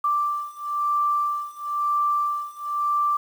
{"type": "beating tone pair", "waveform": "sine", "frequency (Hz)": [1174.7, 1175.7], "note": ["D6", "D6"], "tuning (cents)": [0, 2], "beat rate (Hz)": 1, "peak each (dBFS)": [-25, -24], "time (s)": [0.04, 3.17], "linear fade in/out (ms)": 5, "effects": ["8-bit"]}